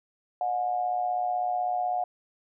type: tone with amplitude modulation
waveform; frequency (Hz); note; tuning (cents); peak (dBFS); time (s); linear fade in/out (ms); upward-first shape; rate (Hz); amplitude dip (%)
sine; 724; F#5; -38; -22; 0.41-2.04; 2; sine; 116; 65
effects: none